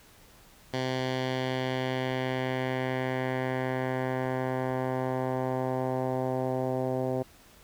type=tone with low-pass filter sweep; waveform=10% pulse; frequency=129.3 Hz; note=C3; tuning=20 cents flat; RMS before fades=-30 dBFS; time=0.73-7.23 s; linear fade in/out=10 ms; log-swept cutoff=4400 to 620 Hz; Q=1.4; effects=pink hiss -56 dBFS RMS until 7.63 s